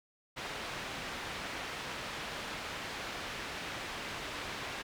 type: low-pass noise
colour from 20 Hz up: white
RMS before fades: -41 dBFS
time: 0.36-4.83 s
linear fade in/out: 20 ms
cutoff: 2800 Hz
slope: 12 dB/octave
effects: none